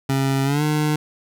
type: tone with pitch glide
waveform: 25% pulse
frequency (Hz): 135.7 to 151.44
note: C#3 to D#3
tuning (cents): -36 to -47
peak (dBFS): -14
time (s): 0.09-0.96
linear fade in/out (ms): 5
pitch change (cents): +189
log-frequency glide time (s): 0.44-0.63
effects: none